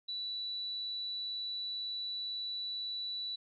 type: tone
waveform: sine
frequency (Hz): 3951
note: B7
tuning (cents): 0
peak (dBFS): -36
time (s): 0.08-3.36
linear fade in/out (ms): 10
effects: none